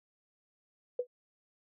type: tone with exponential decay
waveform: sine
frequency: 493.9 Hz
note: B4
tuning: in tune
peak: -25 dBFS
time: 0.99-1.07 s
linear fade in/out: 5 ms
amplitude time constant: 16 ms
effects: none